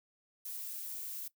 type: noise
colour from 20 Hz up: violet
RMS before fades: -42 dBFS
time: 0.45-1.28 s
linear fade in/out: 5 ms
effects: noise-tail reverb RT60 0.1 s tail -18 dB re dry